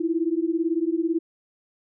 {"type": "beating tone pair", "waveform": "sine", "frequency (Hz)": [321.8, 339.8], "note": ["E4", "F4"], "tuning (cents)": [-42, -47], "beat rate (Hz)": 18, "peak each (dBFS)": -24, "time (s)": [0, 1.19], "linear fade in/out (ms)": 10, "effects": []}